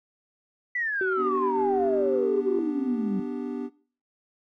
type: exponential sweep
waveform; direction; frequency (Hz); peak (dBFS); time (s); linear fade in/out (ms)
sine; down; 2000 to 186.4; -25; 0.75-3.2; 5
type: tone with pitch glide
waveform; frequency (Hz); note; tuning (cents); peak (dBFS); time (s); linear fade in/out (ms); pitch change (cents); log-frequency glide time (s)
sine; 377.6 to 391.8; F#4 to G4; +35 to -1; -24; 1.01-2.59; 2; +64; 1.27-1.69
type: chord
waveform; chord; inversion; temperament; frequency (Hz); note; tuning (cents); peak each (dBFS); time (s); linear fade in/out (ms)
triangle; G major; first; equal; 246.9 / 293.7 / 392; B3 / D4 / G4; 0 / 0 / 0; -30 / -31 / -34; 1.16-3.7; 50
effects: noise-tail reverb RT60 0.4 s tail -18 dB re dry + tanh soft clip ceiling -14 dBFS